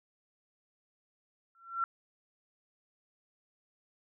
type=tone with exponential growth; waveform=sine; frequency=1358 Hz; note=F6; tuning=49 cents flat; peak=-25 dBFS; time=1.55-1.84 s; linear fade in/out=1 ms; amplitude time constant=62 ms; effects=none